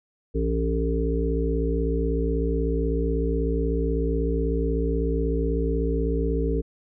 harmonic tone with a mistuned harmonic, 56.2 Hz, A1, 37 cents sharp, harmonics 1 / 3 / 5 / 7 / 8, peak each -24 / -30 / -30 / -31 / -28 dBFS, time 0.34-6.62 s, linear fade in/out 20 ms, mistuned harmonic 1, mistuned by +140 cents, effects none

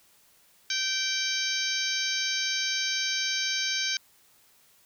harmonic tone with a mistuned harmonic, 776 Hz, G5, 18 cents flat, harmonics 2 / 3 / 4 / 5 / 6 / 7 / 8, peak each -34 / -34 / -34 / -34 / -34 / -34 / -34 dBFS, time 0.7-3.97 s, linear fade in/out 2 ms, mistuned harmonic 4, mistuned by +16 cents, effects white hiss -61 dBFS RMS until 4.85 s

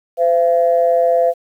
sine tone pair together, 511.9 / 679 Hz, C5 / F5, -38 / -49 cents, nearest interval perfect fourth, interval 489 cents, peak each -13 dBFS, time 0.17-1.34 s, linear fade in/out 50 ms, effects tanh soft clip ceiling -3 dBFS + 8-bit

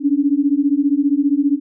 sine beating tone pair, 277.2 / 292.2 Hz, C#4 / D4, 0 / -9 cents, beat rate 15 Hz, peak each -16 dBFS, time 0-1.6 s, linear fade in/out 50 ms, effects none

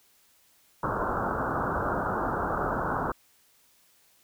white low-pass noise, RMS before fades -29 dBFS, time 0.83-3.12 s, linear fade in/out 5 ms, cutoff 1500 Hz, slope 96 dB/octave, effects white hiss -63 dBFS RMS until 4.23 s

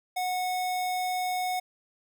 square tone, 733 Hz, F#5, 16 cents flat, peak -28 dBFS, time 0.16-1.6 s, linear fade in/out 10 ms, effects none

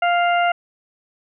harmonic tone, 698.5 Hz, F5, in tune, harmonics 1 / 2 / 3 / 4, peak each -16 / -22 / -26 / -28 dBFS, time 0.02-0.52 s, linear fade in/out 5 ms, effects none

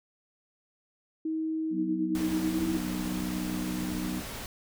sine tone with pitch glide, 317.8 to 324.5 Hz, D#4 to E4, +37 to -27 cents, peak -28 dBFS, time 1.25-2.77 s, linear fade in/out 5 ms, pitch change +36 cents, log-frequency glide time 2.52-2.59 s
sine chord, B major, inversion second, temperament just, 185.21 / 246.9 / 308.7 Hz, F#3 / B3 / D#4, +2 / 0 / -14 cents, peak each -34 / -36 / -35 dBFS, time 1.7-4.23 s, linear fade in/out 50 ms
pink noise, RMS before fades -39 dBFS, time 2.15-4.46 s, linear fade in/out 0 ms
effects none

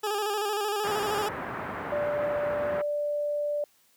20% pulse tone with vibrato, 415.3 Hz, G#4, in tune, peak -22 dBFS, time 0.03-1.29 s, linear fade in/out 10 ms, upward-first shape square, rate 13 Hz, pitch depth 50 cents each way
white low-pass noise, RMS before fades -35 dBFS, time 0.84-2.82 s, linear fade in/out 10 ms, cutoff 1600 Hz, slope 24 dB/octave
sine tone, 587.3 Hz, D5, in tune, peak -26 dBFS, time 1.92-3.64 s, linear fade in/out 2 ms
effects white hiss -64 dBFS RMS until 3.96 s + high-pass 80 Hz 12 dB/octave

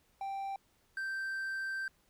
triangle tone pair in turn, 784 / 1563.5 Hz, G5 / G6, 0 / -5 cents, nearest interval octave, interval 1195 cents, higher second, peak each -34 / -33 dBFS, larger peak second, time 0.21-0.56 / 0.97-1.88 s, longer second, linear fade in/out 2 ms, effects pink hiss -71 dBFS RMS until 2.09 s

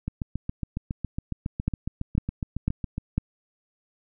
two click trains, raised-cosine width 5 ms, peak -10 / -16 dBFS, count 4 / 22, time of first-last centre 1.68-3.18 / 0.08-2.981 s, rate 2 / 7.24 Hz, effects none

